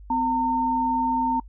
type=tone pair together; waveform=sine; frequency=255.6 / 911 Hz; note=C4 / A#5; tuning=-40 / -40 cents; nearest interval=octave + minor seventh; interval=2200 cents; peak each=-26 / -21 dBFS; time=0.1-1.4 s; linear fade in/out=5 ms; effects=noise-tail reverb RT60 0.1 s tail -26 dB re dry + added 50 Hz sine -41 dBFS peak until 1.48 s